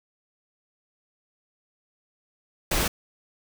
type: noise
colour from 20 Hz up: pink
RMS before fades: -24 dBFS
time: 2.71-2.88 s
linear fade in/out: 5 ms
effects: none